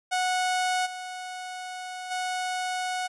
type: tone with level steps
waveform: sawtooth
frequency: 735 Hz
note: F#5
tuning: 12 cents flat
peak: -20 / -31 / -24 dBFS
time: 0.11-3.08 s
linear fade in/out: 20 ms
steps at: 0.85 / 2.1 s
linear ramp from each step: 20 ms
effects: resampled to 24000 Hz